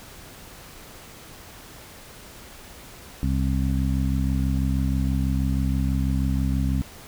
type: harmonic tone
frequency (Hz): 66.2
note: C2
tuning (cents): +21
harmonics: 1 / 2 / 3 / 4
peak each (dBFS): -23 / -26 / -28 / -29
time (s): 3.23-6.82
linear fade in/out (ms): 0
effects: pink hiss -44 dBFS RMS until 7.07 s